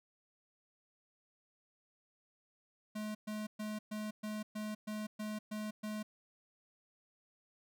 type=tone bursts; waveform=square; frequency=213.2 Hz; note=G#3; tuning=46 cents sharp; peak=-39 dBFS; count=10; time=2.95-6.03 s; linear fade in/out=10 ms; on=200 ms; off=120 ms; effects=none